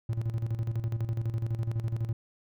triangle tone with tremolo, 113.7 Hz, A#2, 43 cents flat, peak -24 dBFS, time 0.09-2.13 s, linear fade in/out 5 ms, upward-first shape square, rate 12 Hz, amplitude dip 65%, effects none

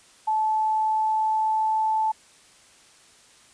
sine tone with pitch glide, 869 to 875 Hz, A5 to A5, -22 to -10 cents, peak -20 dBFS, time 0.27-2.12 s, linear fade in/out 10 ms, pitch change +12 cents, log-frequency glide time 0.54-1.99 s, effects white hiss -54 dBFS RMS until 3.53 s + resampled to 22050 Hz

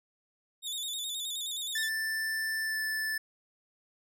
sawtooth tone with vibrato, 3600 Hz, A7, 39 cents sharp, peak -31 dBFS, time 0.62-1.9 s, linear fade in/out 50 ms, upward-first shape square, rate 9.5 Hz, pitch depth 58 cents each way
square tone with pitch glide, 1769 to 1753.7 Hz, A6 to A6, +9 to -6 cents, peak -31 dBFS, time 1.75-3.18 s, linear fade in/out 5 ms, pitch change -15 cents, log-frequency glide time 2.62-2.79 s
effects none

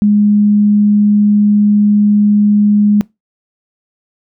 sine tone, 207.3 Hz, G#3, 3 cents flat, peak -6 dBFS, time 0.02-3.01 s, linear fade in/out 0 ms, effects noise-tail reverb RT60 0.2 s tail -23 dB re dry

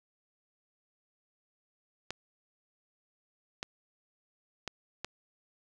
clicks, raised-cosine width 0.2 ms, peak -18 dBFS, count 4, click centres 2.106 / 3.629 / 4.677 / 5.046 s, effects none

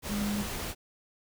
sine tone in noise, 205.8 Hz, G#3, 16 cents flat, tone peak -29 dBFS, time 0.08-0.45 s, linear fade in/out 50 ms, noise pink, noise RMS -36 dBFS, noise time 0.02-0.75 s, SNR +4 dB, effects none

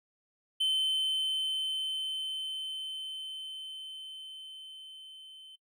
triangle tone with level ramp, 3072 Hz, G7, 36 cents flat, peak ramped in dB -24 to -47 dBFS, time 0.6-5.56 s, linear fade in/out 10 ms, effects noise-tail reverb RT60 0.1 s tail -20 dB re dry

